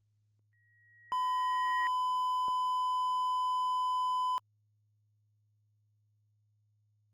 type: tone with exponential growth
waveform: sine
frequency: 1900 Hz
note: A#6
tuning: 33 cents sharp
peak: -32 dBFS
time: 0.53-1.87 s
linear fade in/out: 0 ms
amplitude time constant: 290 ms
type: tone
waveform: triangle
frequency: 1007 Hz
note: B5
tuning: 33 cents sharp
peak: -27 dBFS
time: 1.12-4.38 s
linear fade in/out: 0 ms
type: click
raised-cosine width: 1 ms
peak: -32 dBFS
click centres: 2.483 s
effects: added 105 Hz sine -70 dBFS peak until 7.13 s + Opus 32 kbps